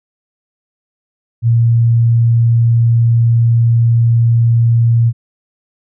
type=tone; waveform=sine; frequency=116.54 Hz; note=A#2; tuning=in tune; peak=-7 dBFS; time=1.42-5.13 s; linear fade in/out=50 ms; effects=none